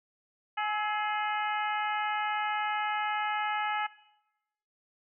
harmonic tone with a mistuned harmonic, 421.1 Hz, G#4, 24 cents sharp, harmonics 2 / 3 / 4 / 5 / 6 / 7, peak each -31 / -35 / -37 / -39 / -41 / -42 dBFS, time 0.57-3.87 s, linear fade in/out 10 ms, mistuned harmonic 3, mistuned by +49 cents, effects noise-tail reverb RT60 0.9 s tail -18 dB re dry

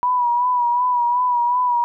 sine tone with vibrato, 976 Hz, B5, 21 cents flat, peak -15 dBFS, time 0.03-1.84 s, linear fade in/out 0 ms, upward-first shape sine, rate 2.7 Hz, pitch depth 44 cents each way, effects none

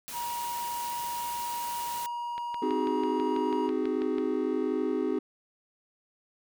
white noise, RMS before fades -40 dBFS, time 0.08-2.06 s, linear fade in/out 0 ms
triangle tone, 953 Hz, A#5, 38 cents sharp, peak -30 dBFS, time 0.12-3.71 s, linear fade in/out 50 ms
click train, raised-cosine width 0.3 ms, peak -25 dBFS, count 12, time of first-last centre 2.38-4.183 s, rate 6.1 Hz
triangle chord, Ab dominant seventh, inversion first, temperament just, 259.6 / 311.5 / 373.8 / 415.3 Hz, C4 / Eb4 / Gb4 / Ab4, -13 / +2 / +18 / 0 cents, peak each -30 / -30 / -30 / -30 dBFS, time 2.62-5.19 s, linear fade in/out 5 ms
effects none

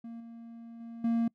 triangle tone with level steps, 231.2 Hz, A#3, 14 cents flat, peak -38 / -42 / -39 / -23 dBFS, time 0.04-1.28 s, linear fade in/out 5 ms, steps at 0.2 / 0.8 / 1.04 s, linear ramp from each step 5 ms, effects noise-tail reverb RT60 0.1 s tail -25 dB re dry

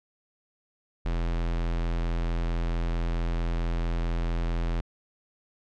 square tone, 42.25 Hz, E1, 43 cents sharp, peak -26 dBFS, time 1.05-4.81 s, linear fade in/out 10 ms, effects low-pass 4000 Hz 12 dB/octave

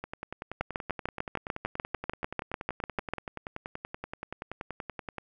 two click trains, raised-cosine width 0.5 ms, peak -21 / -14 dBFS, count 55 / 18, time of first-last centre 0.04-5.183 / 0.61-3.136 s, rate 10.5 / 6.73 Hz, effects none

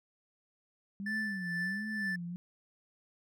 sine tone with vibrato, 193.2 Hz, G3, 25 cents flat, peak -37 dBFS, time 1-2.36 s, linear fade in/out 0 ms, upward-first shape sine, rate 1.4 Hz, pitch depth 200 cents each way
triangle tone with tremolo, 1760 Hz, A6, in tune, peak -30 dBFS, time 1.06-2.16 s, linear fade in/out 5 ms, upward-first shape triangle, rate 2.2 Hz, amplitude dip 65%
effects none

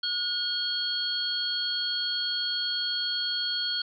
sine tone cluster, 1446 / 3236 / 4368 Hz, F#6 / G#7 / C#8, -40 / -46 / -26 cents, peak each -35 / -31 / -29 dBFS, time 0.03-3.82 s, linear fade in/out 5 ms, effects none

